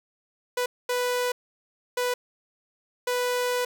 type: tone bursts at uneven times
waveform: sawtooth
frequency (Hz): 493.9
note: B4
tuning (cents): 0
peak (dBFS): -20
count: 4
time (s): 0.57-0.66 / 0.89-1.32 / 1.97-2.14 / 3.07-3.65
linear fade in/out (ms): 5
effects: none